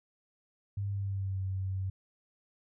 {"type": "tone with pitch glide", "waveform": "sine", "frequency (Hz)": [100, 95.15], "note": ["G2", "F#2"], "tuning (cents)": [35, 49], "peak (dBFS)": -31, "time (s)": [0.77, 1.9], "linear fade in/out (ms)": 5, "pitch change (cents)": -86, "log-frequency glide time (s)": [0.91, 1.41], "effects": []}